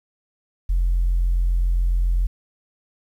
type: tone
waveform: sine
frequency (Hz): 43.65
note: F1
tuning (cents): 0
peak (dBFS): -15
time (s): 0.69-2.27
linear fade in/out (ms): 10
effects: tanh soft clip ceiling -13 dBFS + 9-bit